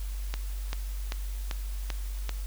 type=click train; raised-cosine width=0.2 ms; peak=-16 dBFS; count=6; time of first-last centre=0.34-2.293 s; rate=2.56 Hz; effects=added 48 Hz sine -31 dBFS peak until 2.46 s + white hiss -49 dBFS RMS until 2.46 s